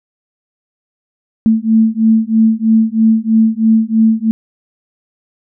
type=beating tone pair; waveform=sine; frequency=220.7 / 223.8 Hz; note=A3 / A3; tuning=+5 / +30 cents; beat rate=3.1 Hz; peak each=-11 dBFS; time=1.46-4.31 s; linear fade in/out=0 ms; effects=none